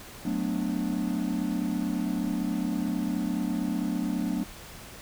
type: chord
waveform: triangle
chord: B minor seventh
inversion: second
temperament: equal with one note detuned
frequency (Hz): 185 / 220 / 249.1 / 293.7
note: F#3 / A3 / B3 / D4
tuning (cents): 0 / 0 / +15 / 0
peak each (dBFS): -30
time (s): 0.25-4.44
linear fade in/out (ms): 5
effects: pink hiss -45 dBFS RMS until 5.01 s